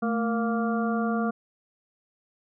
harmonic tone with a mistuned harmonic, 233.1 Hz, A#3, in tune, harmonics 1 / 2 / 3 / 5 / 6, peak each -25 / -32 / -32 / -34 / -36 dBFS, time 0.02-1.31 s, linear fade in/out 10 ms, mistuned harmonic 1, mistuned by -84 cents, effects none

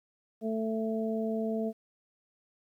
harmonic tone, 221.5 Hz, A3, 12 cents sharp, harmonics 1 / 2 / 3, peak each -31 / -34 / -36 dBFS, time 0.41-1.73 s, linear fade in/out 50 ms, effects 11-bit

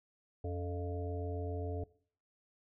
harmonic tone with a mistuned harmonic, 87.31 Hz, F2, in tune, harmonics 1 / 3 / 5 / 7 / 8, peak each -37 / -46 / -42 / -48 / -48 dBFS, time 0.44-1.84 s, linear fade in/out 5 ms, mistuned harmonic 3, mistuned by +130 cents, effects noise-tail reverb RT60 0.5 s tail -20 dB re dry

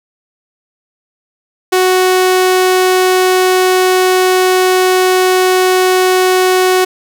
sawtooth tone, 370 Hz, F#4, in tune, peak -4 dBFS, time 1.72-6.85 s, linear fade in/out 10 ms, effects none

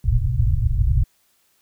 white low-pass noise, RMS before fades -18 dBFS, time 0.04-1.04 s, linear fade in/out 5 ms, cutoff 130 Hz, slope 96 dB/octave, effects white hiss -63 dBFS RMS until 1.61 s

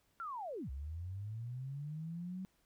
sine linear two-way sweep, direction down then up, 1403 to 63.8 to 190.4 Hz, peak -40 dBFS, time 0.2-2.45 s, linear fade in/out 0 ms, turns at 0.7 s, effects pink hiss -75 dBFS RMS until 2.65 s

